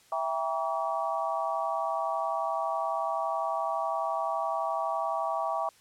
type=chord; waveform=sine; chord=E diminished seventh; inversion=none; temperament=just; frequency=659.3 / 791.1 / 949.3 / 1139.2 Hz; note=E5 / G5 / Bb5 / Db6; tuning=0 / +16 / +31 / +47 cents; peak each=-32 / -33 / -35 / -33 dBFS; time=0.12-5.69 s; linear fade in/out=2 ms; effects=white hiss -60 dBFS RMS until 5.8 s + low-pass 10000 Hz 12 dB/octave